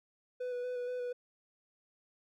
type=tone with vibrato; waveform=triangle; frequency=494.8 Hz; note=B4; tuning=3 cents sharp; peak=-33 dBFS; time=0.4-1.13 s; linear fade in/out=10 ms; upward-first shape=square; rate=4.2 Hz; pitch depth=15 cents each way; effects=none